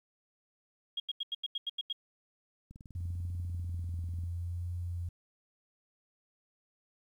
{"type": "tone bursts", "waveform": "sine", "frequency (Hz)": 3269, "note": "G#7", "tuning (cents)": -28, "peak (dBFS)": -32, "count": 9, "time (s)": [0.97, 1.928], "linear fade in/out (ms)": 5, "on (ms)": 30, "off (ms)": 86}
{"type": "click train", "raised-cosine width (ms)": 5, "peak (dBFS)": -37, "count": 32, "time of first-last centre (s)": [2.71, 4.237], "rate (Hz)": 20.3}
{"type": "tone with vibrato", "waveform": "sine", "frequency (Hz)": 86.5, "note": "F2", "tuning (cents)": -16, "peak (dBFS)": -34, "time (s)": [2.95, 5.09], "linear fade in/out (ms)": 5, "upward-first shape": "triangle", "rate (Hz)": 0.7, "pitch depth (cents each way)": 28}
{"effects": ["11-bit"]}